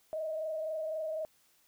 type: tone with frequency modulation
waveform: sine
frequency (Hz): 630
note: D#5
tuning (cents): +21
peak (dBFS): -33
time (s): 0.13-1.25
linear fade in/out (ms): 0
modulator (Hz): 23.9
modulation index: 0.72
effects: white hiss -68 dBFS RMS until 1.67 s